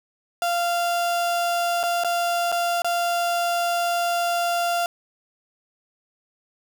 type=tone with dropouts; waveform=35% pulse; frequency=693 Hz; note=F5; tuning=14 cents flat; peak=-19 dBFS; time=0.42-4.86 s; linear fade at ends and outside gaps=1 ms; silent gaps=1.831-1.836 / 2.037-2.046 / 2.518-2.524 / 2.82-2.845 s; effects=none